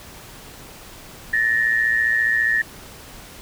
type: tone pair together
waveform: sine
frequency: 1749.9 / 1864.7 Hz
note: A6 / A#6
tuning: -10 / 0 cents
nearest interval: minor second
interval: 110 cents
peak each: -19 dBFS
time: 1.33-2.62 s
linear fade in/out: 5 ms
effects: pink hiss -41 dBFS RMS until 3.41 s